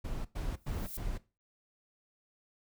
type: noise bursts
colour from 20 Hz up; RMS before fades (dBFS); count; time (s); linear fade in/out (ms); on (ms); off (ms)
brown; -36; 4; 0.04-1.18; 10; 210; 100
type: noise with exponential growth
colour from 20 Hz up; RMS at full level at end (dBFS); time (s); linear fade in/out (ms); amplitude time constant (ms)
violet; -39; 0.53-0.97; 0; 94
effects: noise-tail reverb RT60 0.3 s tail -18 dB re dry